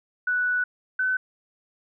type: tone pair in turn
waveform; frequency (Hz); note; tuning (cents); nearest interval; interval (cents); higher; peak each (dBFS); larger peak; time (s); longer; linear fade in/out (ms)
sine; 1480 / 1513.7; F#6 / F#6; 0 / +39; unison; 39; second; -21; neither; 0.27-0.64 / 0.99-1.17; first; 5
effects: none